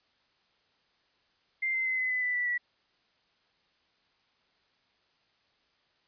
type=tone with pitch steps; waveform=sine; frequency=2093 / 2071 / 2050 / 2029 / 2008 / 1987 / 1966.4 / 1946.1 Hz; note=C7 / C7 / C7 / B6 / B6 / B6 / B6 / B6; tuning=0 / -18 / -36 / +46 / +28 / +10 / -8 / -26 cents; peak=-27 dBFS; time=1.62-2.58 s; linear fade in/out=10 ms; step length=120 ms; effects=white hiss -70 dBFS RMS until 6.07 s + resampled to 11025 Hz